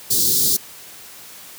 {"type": "band-stop noise", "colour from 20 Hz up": "white", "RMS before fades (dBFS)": -17, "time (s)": [0.1, 0.57], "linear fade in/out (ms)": 10, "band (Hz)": [440, 3800], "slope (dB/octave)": 48, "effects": ["white hiss -40 dBFS RMS until 1.58 s", "high-pass 60 Hz 12 dB/octave"]}